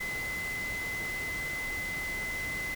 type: tone in noise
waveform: sine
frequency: 2035 Hz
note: C7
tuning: 49 cents flat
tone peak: -33 dBFS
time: 0-2.75 s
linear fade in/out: 10 ms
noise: pink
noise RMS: -41 dBFS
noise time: 0-2.75 s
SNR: +5 dB
effects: none